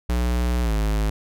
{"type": "tone with pitch glide", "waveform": "square", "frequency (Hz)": [60.4, 52.89], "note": ["B1", "G#1"], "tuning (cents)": [-38, 32], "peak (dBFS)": -20, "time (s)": [0.09, 1.1], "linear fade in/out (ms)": 5, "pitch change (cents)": -230, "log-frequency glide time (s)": [0.63, 0.73], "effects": []}